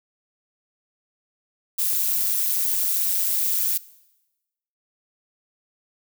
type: noise with amplitude modulation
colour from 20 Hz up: violet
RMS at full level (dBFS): -19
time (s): 1.78-3.78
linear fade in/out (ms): 10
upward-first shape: sine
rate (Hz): 190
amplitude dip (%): 80
effects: noise-tail reverb RT60 1.0 s tail -20 dB re dry